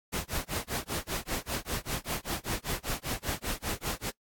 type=noise with tremolo; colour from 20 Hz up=pink; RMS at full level=-31 dBFS; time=0.12-4.11 s; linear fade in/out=20 ms; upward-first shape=sine; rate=5.1 Hz; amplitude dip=100%; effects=noise-tail reverb RT60 0.1 s tail -22 dB re dry + AAC 64 kbps